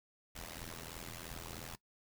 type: noise with amplitude modulation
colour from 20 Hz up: pink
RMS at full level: -43 dBFS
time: 0.35-1.76 s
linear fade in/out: 10 ms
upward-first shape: sine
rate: 83.1 Hz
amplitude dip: 95%
effects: noise-tail reverb RT60 0.1 s tail -20 dB re dry